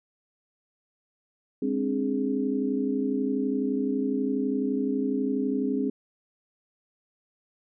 sine tone cluster, 205.6 / 264.6 / 296.6 / 415.5 Hz, G#3 / C4 / D4 / G#4, -17 / +20 / +17 / +1 cents, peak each -32 / -26 / -33 / -31 dBFS, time 1.62-5.9 s, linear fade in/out 5 ms, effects none

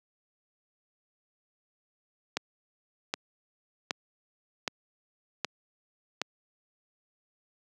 click train, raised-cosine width 0.2 ms, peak -11 dBFS, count 6, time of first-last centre 2.37-6.216 s, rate 1.3 Hz, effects high-pass 200 Hz 12 dB/octave

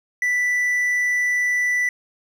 triangle tone, 1975.5 Hz, B6, in tune, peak -16 dBFS, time 0.22-1.89 s, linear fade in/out 2 ms, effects none

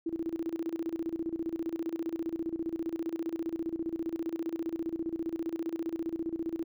sine tone with tremolo, 329.6 Hz, E4, in tune, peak -29 dBFS, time 0.06-6.64 s, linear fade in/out 5 ms, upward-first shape square, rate 15 Hz, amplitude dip 80%, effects none

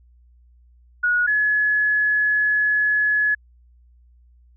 sine tone pair in turn, 1454 / 1699.1 Hz, F#6 / G#6, -31 / +39 cents, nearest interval minor third, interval 270 cents, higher second, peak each -16 dBFS, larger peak neither, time 1.03-1.27 / 1.27-3.35 s, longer second, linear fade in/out 10 ms, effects added 60 Hz sine -50 dBFS peak until 4.56 s

